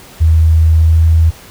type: tone with pitch glide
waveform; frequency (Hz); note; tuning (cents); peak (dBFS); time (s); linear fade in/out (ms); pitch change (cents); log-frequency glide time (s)
sine; 80.3 to 81.19; E2 to E2; -45 to -26; -5; 0.2-1.31; 20; +19; 0.79-1.01
effects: pink hiss -37 dBFS RMS until 1.5 s